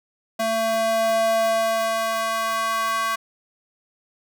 square tone with high-pass filter sweep, 224.3 Hz, A3, 34 cents sharp, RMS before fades -22 dBFS, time 0.39-3.16 s, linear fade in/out 10 ms, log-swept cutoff 490 to 1200 Hz, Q 3.1, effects none

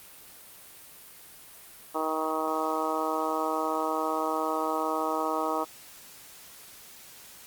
harmonic tone, 157.8 Hz, D#3, 25 cents sharp, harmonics 2 / 3 / 4 / 5 / 6 / 7 / 8, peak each -34 / -34 / -34 / -34 / -34 / -34 / -34 dBFS, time 1.94-5.65 s, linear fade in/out 20 ms, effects white hiss -49 dBFS RMS until 7.46 s + Opus 32 kbps

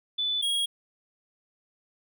sine / square tone pair in turn, 3489 / 3293 Hz, A7 / G#7, -15 / -15 cents, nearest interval minor second, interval 100 cents, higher first, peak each -25 dBFS, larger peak neither, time 0.18-0.42 / 0.42-0.66 s, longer neither, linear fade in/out 10 ms, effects none

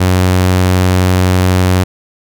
sawtooth tone, 91.9 Hz, F#2, 11 cents flat, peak -4 dBFS, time 0-1.84 s, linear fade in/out 10 ms, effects none

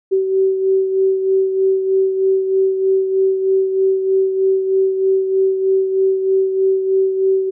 sine beating tone pair, 382.4 / 385.6 Hz, G4 / G4, -43 / -28 cents, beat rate 3.2 Hz, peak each -13 / -22 dBFS, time 0.11-7.51 s, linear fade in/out 20 ms, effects none

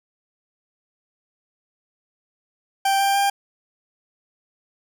40% pulse tone with pitch steps, 784 / 790.8 / 797.7 Hz, G5 / G5 / G5, 0 / +15 / +30 cents, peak -16 dBFS, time 2.85-3.3 s, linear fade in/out 5 ms, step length 150 ms, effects none

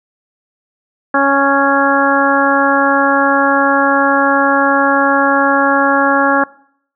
harmonic tone, 277.2 Hz, C#4, in tune, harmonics 1 / 2 / 3 / 4 / 5 / 6, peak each -16 / -16 / -16 / -16 / -16 / -16 dBFS, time 1.14-6.44 s, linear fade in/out 5 ms, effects noise-tail reverb RT60 0.6 s tail -21 dB re dry

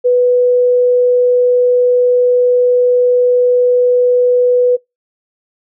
sine tone, 493.9 Hz, B4, in tune, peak -7 dBFS, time 0.04-4.77 s, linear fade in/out 20 ms, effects noise-tail reverb RT60 0.2 s tail -25 dB re dry

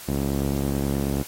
sawtooth tone with band-pass filter, 69.3 Hz, C#2, in tune, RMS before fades -25 dBFS, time 0.08-1.23 s, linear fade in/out 5 ms, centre 250 Hz, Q 1.1, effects white hiss -40 dBFS RMS until 1.27 s + AAC 48 kbps

